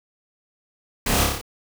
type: noise with echo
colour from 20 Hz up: pink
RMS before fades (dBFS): -23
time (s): 1.06-1.24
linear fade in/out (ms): 5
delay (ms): 29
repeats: 6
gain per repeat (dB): -2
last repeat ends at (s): 1.414
effects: none